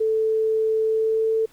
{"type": "tone with pitch glide", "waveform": "sine", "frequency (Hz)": [440, 444.3], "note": ["A4", "A4"], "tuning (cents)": [0, 17], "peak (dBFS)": -18, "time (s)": [0, 1.46], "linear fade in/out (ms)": 10, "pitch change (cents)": 17, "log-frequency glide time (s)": [0.83, 1.33], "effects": ["pink hiss -56 dBFS RMS until 1.52 s"]}